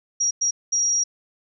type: tone bursts at uneven times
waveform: sine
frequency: 5690 Hz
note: F8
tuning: 31 cents sharp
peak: -18 dBFS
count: 3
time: 0.2-0.31 / 0.41-0.51 / 0.72-1.04 s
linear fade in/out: 10 ms
effects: none